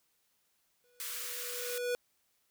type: tone with exponential growth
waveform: square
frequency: 489 Hz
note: B4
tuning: 17 cents flat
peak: -30 dBFS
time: 0.84-1.95 s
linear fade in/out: 0 ms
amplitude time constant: 240 ms
type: high-pass noise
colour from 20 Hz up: white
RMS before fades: -40 dBFS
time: 1-1.78 s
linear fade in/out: 0 ms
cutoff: 1100 Hz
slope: 48 dB/octave
effects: white hiss -75 dBFS RMS until 2.5 s